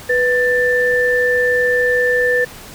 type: tone pair together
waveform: sine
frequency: 493.9 / 1771.8 Hz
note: B4 / A6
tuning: 0 / +12 cents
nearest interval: octave + minor seventh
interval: 2212 cents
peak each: -15 dBFS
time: 0.09-2.45 s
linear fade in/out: 10 ms
effects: pink hiss -36 dBFS RMS until 2.74 s